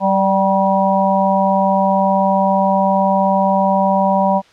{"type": "harmonic tone with a mistuned harmonic", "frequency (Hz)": 193, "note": "G3", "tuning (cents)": -27, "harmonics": [1, 3, 4, 5], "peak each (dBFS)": [-17, -17, -17, -17], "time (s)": [0, 4.42], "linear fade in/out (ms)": 50, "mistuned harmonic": 3, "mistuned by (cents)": 25, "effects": ["white hiss -49 dBFS RMS until 4.52 s", "low-pass 4000 Hz 12 dB/octave"]}